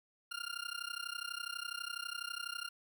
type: tone with amplitude modulation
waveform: 20% pulse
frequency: 1402 Hz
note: F6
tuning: 6 cents sharp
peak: -31 dBFS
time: 0.31-2.69 s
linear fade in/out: 10 ms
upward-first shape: sine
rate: 32.1 Hz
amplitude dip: 95%
effects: none